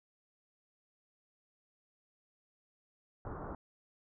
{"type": "low-pass noise", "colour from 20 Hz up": "pink", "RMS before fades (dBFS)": -43, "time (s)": [3.25, 3.55], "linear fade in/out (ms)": 2, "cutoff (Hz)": 1400, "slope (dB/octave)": 48, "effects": []}